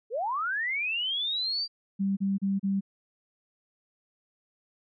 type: linear sweep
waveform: sine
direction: up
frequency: 410.6 to 4743 Hz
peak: -27 dBFS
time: 0.1-1.68 s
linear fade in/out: 50 ms
type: tone bursts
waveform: sine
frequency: 196 Hz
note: G3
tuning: in tune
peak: -24 dBFS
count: 4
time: 1.99-2.809 s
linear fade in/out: 20 ms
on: 180 ms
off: 33 ms
effects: none